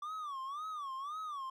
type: tone with vibrato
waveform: triangle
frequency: 1160 Hz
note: D6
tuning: 22 cents flat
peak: -37 dBFS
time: 0.02-1.5 s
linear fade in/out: 5 ms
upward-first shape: sine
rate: 1.9 Hz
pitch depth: 170 cents each way
effects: none